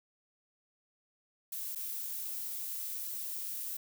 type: noise with dropouts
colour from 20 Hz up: violet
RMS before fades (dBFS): -39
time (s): 1.52-3.77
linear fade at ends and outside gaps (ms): 5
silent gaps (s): 1.751-1.757
effects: none